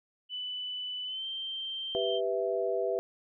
sine tone with pitch glide, 2990 to 3139 Hz, F#7 to G7, +17 to +2 cents, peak -34 dBFS, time 0.29-2.21 s, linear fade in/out 50 ms, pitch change +85 cents, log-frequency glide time 1.05-1.26 s
sine chord, E minor, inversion first, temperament equal, 392 / 493.9 / 659.3 Hz, G4 / B4 / E5, 0 / 0 / 0 cents, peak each -32 dBFS, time 1.95-2.99 s, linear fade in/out 0 ms
effects none

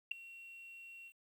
sine tone with ADSR envelope, 2734 Hz, F7, 37 cents flat, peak -29 dBFS, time 0.11-1.13 s, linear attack 7 ms, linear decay 3 ms, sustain -21 dB, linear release 63 ms, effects 11-bit

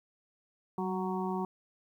harmonic tone with a mistuned harmonic, 185.6 Hz, F#3, 6 cents sharp, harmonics 1 / 2 / 4 / 5 / 6, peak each -34 / -36 / -40 / -38 / -43 dBFS, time 0.78-1.45 s, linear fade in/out 2 ms, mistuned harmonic 1, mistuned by +35 cents, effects 11-bit

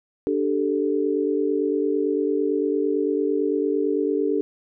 sine chord, D suspended fourth, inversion none, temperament just, 293.7 / 391.6 / 440.5 Hz, D4 / G4 / A4, 0 / -2 / +2 cents, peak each -24 dBFS, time 0.27-4.41 s, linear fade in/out 0 ms, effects none

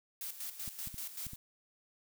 blue noise with tremolo, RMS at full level -41 dBFS, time 0.21-1.36 s, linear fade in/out 2 ms, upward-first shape square, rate 5.2 Hz, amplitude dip 65%
clicks, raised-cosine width 5 ms, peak -35 dBFS, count 5, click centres 0.678 / 0.873 / 0.943 / 1.267 / 1.334 s
effects none

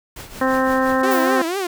pink noise with tremolo, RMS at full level -33 dBFS, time 0.16-1.02 s, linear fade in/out 5 ms, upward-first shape triangle, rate 5.8 Hz, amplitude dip 70%
harmonic tone, 261.6 Hz, C4, in tune, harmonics 1 / 2 / 3 / 4 / 5 / 6 / 7, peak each -20 / -20 / -25 / -23 / -27 / -27 / -27 dBFS, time 0.41-1.42 s, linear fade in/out 5 ms
sawtooth tone with vibrato, 361 Hz, F#4, 43 cents flat, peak -17 dBFS, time 1.03-1.67 s, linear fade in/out 5 ms, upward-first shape triangle, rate 4.1 Hz, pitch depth 210 cents each way
violet noise with exponential decay, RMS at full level -25 dBFS, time 1.11-1.57 s, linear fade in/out 5 ms, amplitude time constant 100 ms
effects none

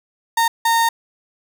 35% pulse tone bursts at uneven times, 919 Hz, A#5, 25 cents flat, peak -12 dBFS, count 2, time 0.37-0.48 / 0.65-0.89 s, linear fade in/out 5 ms, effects none

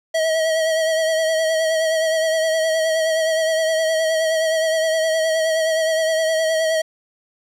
square tone with vibrato, 641 Hz, E5, 49 cents flat, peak -17 dBFS, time 0.14-6.82 s, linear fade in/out 10 ms, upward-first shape sine, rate 9.6 Hz, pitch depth 32 cents each way, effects low-pass 10000 Hz 12 dB/octave + 8-bit

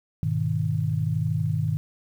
sine chord, G# minor, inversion none, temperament equal with one note detuned, 102.22 / 123.47 / 155.56 Hz, G#2 / B2 / D#3, -27 / 0 / 0 cents, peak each -27 / -28 / -25 dBFS, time 0.23-1.77 s, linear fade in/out 0 ms, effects 9-bit

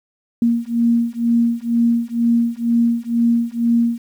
sine beating tone pair, 233.1 / 235.2 Hz, A#3 / A#3, 0 / +16 cents, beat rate 2.1 Hz, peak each -17 dBFS, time 0.42-3.98 s, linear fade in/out 2 ms, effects 8-bit

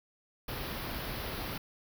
pink band-stop noise, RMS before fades -38 dBFS, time 0.48-1.58 s, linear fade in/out 5 ms, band 5200 to 11000 Hz, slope 48 dB/octave, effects none

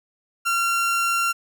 30% pulse tone, 1374 Hz, F6, 29 cents flat, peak -17 dBFS, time 0.45-1.33 s, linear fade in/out 20 ms, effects none

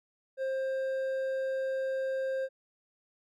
sine tone with hard clipping, 530 Hz, C5, 22 cents sharp, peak -31 dBFS, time 0.37-2.49 s, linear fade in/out 50 ms, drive 5 dB, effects none

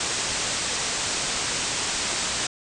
white low-pass noise, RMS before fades -27 dBFS, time 0-2.47 s, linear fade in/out 5 ms, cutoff 8600 Hz, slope 96 dB/octave, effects none

